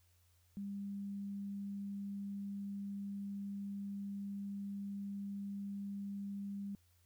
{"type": "tone", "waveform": "sine", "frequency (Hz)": 200, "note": "G3", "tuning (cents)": 35, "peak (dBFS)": -40, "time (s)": [0.57, 6.75], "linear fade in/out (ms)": 0, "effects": ["added 87 Hz sine -69 dBFS peak until 7.05 s", "white hiss -75 dBFS RMS until 7.05 s"]}